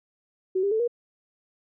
sine tone with pitch steps, 375 / 399.9 / 439.6 / 476.7 Hz, F#4 / G4 / A4 / A#4, +23 / +35 / -2 / +39 cents, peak -21 dBFS, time 0.55-0.878 s, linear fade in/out 10 ms, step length 82 ms, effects none

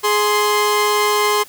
sawtooth tone pair together, 417.7 / 1046.5 Hz, G#4 / C6, +10 / 0 cents, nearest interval octave + major third, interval 1590 cents, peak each -13 dBFS, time 0.03-1.44 s, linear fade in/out 20 ms, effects white hiss -43 dBFS RMS until 1.48 s

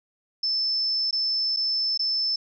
sine tone with dropouts, 5274 Hz, E8, in tune, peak -22 dBFS, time 0.43-2.36 s, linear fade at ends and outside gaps 5 ms, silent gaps 1.11-1.127 / 1.564-1.569 / 1.976-1.993 s, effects none

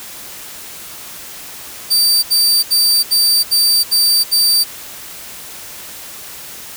sawtooth tone bursts, 4646 Hz, D8, 20 cents flat, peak -7 dBFS, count 7, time 1.9-4.642 s, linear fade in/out 20 ms, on 330 ms, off 72 ms, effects white hiss -32 dBFS RMS until 6.76 s

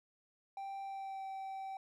triangle tone with pitch glide, 784 to 772.8 Hz, G5 to G5, 0 to -25 cents, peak -39 dBFS, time 0.57-1.77 s, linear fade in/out 2 ms, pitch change -25 cents, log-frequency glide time 0.82-1.24 s, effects none

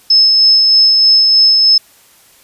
sine tone with tremolo, 5210 Hz, E8, 21 cents flat, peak -4 dBFS, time 0.1-1.78 s, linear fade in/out 5 ms, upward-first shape sine, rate 3.2 Hz, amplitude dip 25%, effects white hiss -46 dBFS RMS until 2.43 s + resampled to 32000 Hz

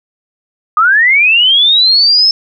sine linear sweep, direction up, 1200 to 5274 Hz, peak -5 dBFS, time 0.77-2.31 s, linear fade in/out 2 ms, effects none

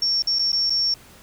sine tone with dropouts, 5480 Hz, F8, 34 cents flat, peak -18 dBFS, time 0.02-0.94 s, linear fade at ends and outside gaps 2 ms, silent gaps 0.222-0.272 / 0.387-0.393 / 0.519-0.529 / 0.697-0.704 s, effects pink hiss -48 dBFS RMS until 1.22 s

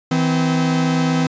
45% pulse tone pair together, 161.8 / 256.8 Hz, E3 / C4, -32 / -32 cents, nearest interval minor sixth, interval 800 cents, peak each -18 dBFS, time 0.11-1.27 s, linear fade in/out 5 ms, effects resampled to 16000 Hz

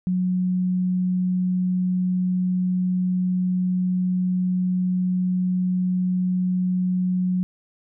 sine tone, 182.6 Hz, F#3, 23 cents flat, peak -19 dBFS, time 0.07-7.43 s, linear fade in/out 0 ms, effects none

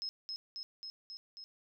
sine tone with echo, 5160 Hz, E8, 38 cents flat, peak -36 dBFS, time 0.02-0.09 s, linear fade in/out 0 ms, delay 270 ms, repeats 5, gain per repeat -2 dB, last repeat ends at 1.44 s, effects none

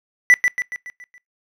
triangle tone with echo, 1975.5 Hz, B6, in tune, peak -6 dBFS, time 0.3-0.34 s, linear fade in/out 0 ms, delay 140 ms, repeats 6, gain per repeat -6 dB, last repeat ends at 1.18 s, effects noise-tail reverb RT60 0.2 s tail -24 dB re dry

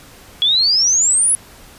sine exponential sweep, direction up, 3322 to 10548 Hz, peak -11 dBFS, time 0.42-1.35 s, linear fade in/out 0 ms, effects pink hiss -42 dBFS RMS until 1.78 s + resampled to 32000 Hz

